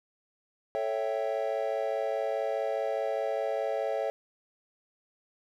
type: chord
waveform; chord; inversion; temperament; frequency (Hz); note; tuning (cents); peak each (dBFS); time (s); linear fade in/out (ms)
triangle; A dominant seventh; none; equal; 440 / 554.4 / 659.3 / 784; A4 / C#5 / E5 / G5; 0 / 0 / 0 / 0; -33 / -30 / -31 / -35; 0.75-4.1; 0
effects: none